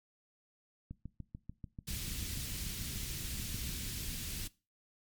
click train, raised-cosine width 5 ms, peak -31 dBFS, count 20, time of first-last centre 0.91-3.692 s, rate 6.83 Hz
pink band-stop noise, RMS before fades -40 dBFS, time 1.87-4.48 s, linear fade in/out 10 ms, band 200 to 3000 Hz, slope 12 dB/octave
effects noise-tail reverb RT60 0.3 s tail -20 dB re dry + MP3 96 kbps

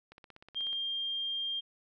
click train, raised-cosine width 0.3 ms, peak -35 dBFS, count 11, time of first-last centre 0.12-0.73 s, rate 16.4 Hz
sine tone, 3200 Hz, G7, 35 cents sharp, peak -32 dBFS, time 0.55-1.61 s, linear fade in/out 20 ms
effects none

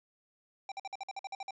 square tone bursts, 784 Hz, G5, in tune, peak -38 dBFS, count 11, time 0.69-1.508 s, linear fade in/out 2 ms, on 28 ms, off 51 ms, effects resampled to 16000 Hz

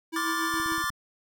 square tone with tremolo, 326 Hz, E4, 19 cents flat, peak -30 dBFS, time 0.12-0.83 s, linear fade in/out 20 ms, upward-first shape triangle, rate 7.1 Hz, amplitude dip 65%
square chord, D minor seventh, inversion third, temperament equal with one note detuned, 1046.5 / 1174.7 / 1416.4 / 1760 Hz, C6 / D6 / F6 / A6, 0 / 0 / +24 / 0 cents, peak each -37 / -31 / -37 / -32 dBFS, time 0.16-0.9 s, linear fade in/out 2 ms
click train, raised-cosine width 5 ms, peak -33 dBFS, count 7, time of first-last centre 0.54-0.901 s, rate 16.6 Hz
effects none

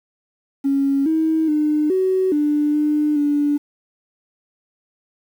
triangle tone with pitch steps, 276.2 / 318.9 / 301.9 / 375.8 / 296.4 / 299.6 / 291.1 Hz, C#4 / D#4 / D4 / F#4 / D4 / D4 / D4, -6 / +43 / +48 / +27 / +16 / +35 / -15 cents, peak -11 dBFS, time 0.64-3.58 s, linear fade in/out 20 ms, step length 420 ms, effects tanh soft clip ceiling -13 dBFS + 8-bit

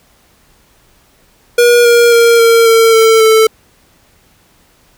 square tone with pitch steps, 479.5 / 472.9 / 466.4 / 460 / 453.6 / 447.4 / 441.2 Hz, A#4 / A#4 / A#4 / A#4 / A#4 / A4 / A4, +49 / +25 / +1 / -23 / -47 / +29 / +5 cents, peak -5 dBFS, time 1.58-3.47 s, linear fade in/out 5 ms, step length 270 ms, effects pink hiss -50 dBFS RMS until 4.97 s

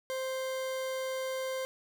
40% pulse tone, 523.3 Hz, C5, in tune, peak -32 dBFS, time 0.1-1.65 s, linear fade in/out 0 ms, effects none

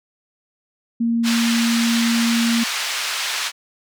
sine tone, 232.1 Hz, A#3, 7 cents flat, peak -16 dBFS, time 1-2.64 s, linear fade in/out 10 ms
white band-pass noise, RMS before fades -24 dBFS, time 1.23-3.52 s, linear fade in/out 50 ms, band 1100 to 4700 Hz, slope 12 dB/octave
effects none

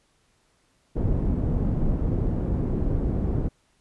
pink low-pass noise, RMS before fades -24 dBFS, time 0.95-3.49 s, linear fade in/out 20 ms, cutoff 310 Hz, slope 12 dB/octave, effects pink hiss -66 dBFS RMS until 3.8 s + resampled to 24000 Hz

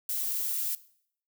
violet noise, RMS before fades -31 dBFS, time 0.09-0.75 s, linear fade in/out 2 ms, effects noise-tail reverb RT60 0.6 s tail -18 dB re dry

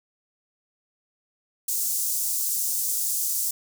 pink high-pass noise, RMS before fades -26 dBFS, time 1.68-3.51 s, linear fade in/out 5 ms, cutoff 6700 Hz, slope 24 dB/octave, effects none

